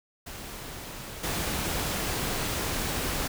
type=noise with level steps; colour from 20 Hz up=pink; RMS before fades=-40 / -30 dBFS; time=0.26-3.28 s; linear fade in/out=10 ms; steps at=1.23 s; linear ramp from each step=10 ms; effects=none